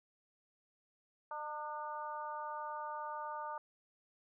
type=harmonic tone with a mistuned harmonic; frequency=301.8 Hz; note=D4; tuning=47 cents sharp; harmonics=2 / 3 / 4 / 5; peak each=-48 / -42 / -45 / -52 dBFS; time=1.31-3.58 s; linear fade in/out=2 ms; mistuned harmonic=5; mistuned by=-42 cents; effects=none